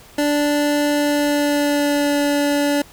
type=tone with pitch glide; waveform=25% pulse; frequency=292.6 to 288.2 Hz; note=D4 to D4; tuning=-6 to -33 cents; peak=-12 dBFS; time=0.18-2.82 s; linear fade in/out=5 ms; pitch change=-27 cents; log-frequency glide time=0.9-2.19 s; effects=pink hiss -45 dBFS RMS until 2.92 s